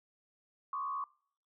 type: tone with frequency modulation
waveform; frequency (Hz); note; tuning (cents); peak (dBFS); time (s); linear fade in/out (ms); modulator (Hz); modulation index
sine; 1121; C#6; +19; -34; 0.73-1.04; 2; 69.8; 0.92
effects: noise-tail reverb RT60 0.6 s tail -25 dB re dry